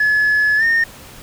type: tone with pitch glide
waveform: sine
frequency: 1708 to 1830.6 Hz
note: G#6 to A#6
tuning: +48 to -32 cents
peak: -10 dBFS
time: 0-0.84 s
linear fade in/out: 5 ms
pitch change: +120 cents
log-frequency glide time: 0.57-0.64 s
effects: tanh soft clip ceiling -10 dBFS + pink hiss -39 dBFS RMS until 1.22 s